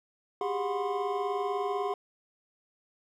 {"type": "tone cluster", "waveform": "triangle", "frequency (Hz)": [385.9, 405.9, 728, 1011, 1067], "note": ["G4", "G#4", "F#5", "B5", "C6"], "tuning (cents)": [-27, -40, -28, 40, 34], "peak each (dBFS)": [-37, -30, -32, -36, -36], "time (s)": [0.41, 1.94], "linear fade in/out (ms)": 2, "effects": []}